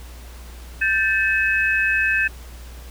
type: tone cluster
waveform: sine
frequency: 1563 / 1760 / 2565 Hz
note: G6 / A6 / E7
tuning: -6 / 0 / -48 cents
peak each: -21 dBFS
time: 0.81-2.28 s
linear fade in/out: 10 ms
effects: added 60 Hz sine -36 dBFS peak until 2.9 s + pink hiss -45 dBFS RMS until 2.9 s